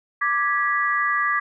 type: chord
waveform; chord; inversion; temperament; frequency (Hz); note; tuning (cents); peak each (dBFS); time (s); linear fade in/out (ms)
sine; G# diminished; second; equal with one note detuned; 1174.7 / 1661.2 / 1950.6; D6 / G#6 / B6; 0 / 0 / -22; -22 / -24 / -24; 0.21-1.4; 10
effects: none